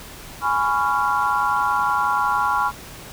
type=chord; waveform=sine; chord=C# dominant seventh; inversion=second; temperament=just; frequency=831.5 / 997.9 / 1108.7 / 1385.9 Hz; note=G#5 / B5 / C#6 / E#6; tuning=+2 / +18 / 0 / -14 cents; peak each=-23 dBFS; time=0.41-2.72 s; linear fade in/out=50 ms; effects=pink hiss -39 dBFS RMS until 3.12 s